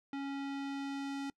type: tone with low-pass filter sweep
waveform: square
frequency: 277.2 Hz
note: C#4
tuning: in tune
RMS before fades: -39 dBFS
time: 0.13-1.3 s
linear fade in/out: 2 ms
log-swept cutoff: 3100 to 6600 Hz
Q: 0.81
effects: noise-tail reverb RT60 0.1 s tail -25 dB re dry